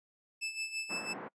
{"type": "tone with tremolo", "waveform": "sawtooth", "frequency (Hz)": 2628, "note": "E7", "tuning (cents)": -6, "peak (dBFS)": -30, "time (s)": [0.41, 1.14], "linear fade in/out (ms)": 20, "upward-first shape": "sine", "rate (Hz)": 6, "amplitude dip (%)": 70}
{"type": "band-pass noise", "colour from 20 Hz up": "pink", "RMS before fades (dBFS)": -44, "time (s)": [0.89, 1.29], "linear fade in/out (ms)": 20, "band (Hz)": [190, 1700], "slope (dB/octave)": 24}
{"effects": ["noise-tail reverb RT60 0.1 s tail -25 dB re dry", "resampled to 22050 Hz"]}